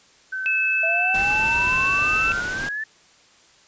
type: tone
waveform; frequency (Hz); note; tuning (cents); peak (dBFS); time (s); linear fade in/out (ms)
sine; 1531; G6; -41; -25; 0.32-2.41; 10
type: tone with pitch glide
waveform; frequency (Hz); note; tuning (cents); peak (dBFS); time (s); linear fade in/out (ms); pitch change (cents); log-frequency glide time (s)
sine; 2607 to 2654; E7 to E7; -20 to +11; -19; 0.46-2.32; 0; +31; 0.7-1.24
type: exponential sweep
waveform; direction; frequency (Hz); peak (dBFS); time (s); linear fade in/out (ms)
sine; up; 649 to 1776; -25; 0.83-2.84; 5
type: noise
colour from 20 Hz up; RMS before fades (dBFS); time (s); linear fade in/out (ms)
pink; -32; 1.14-2.69; 5
effects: white hiss -54 dBFS RMS until 3.67 s + resampled to 16000 Hz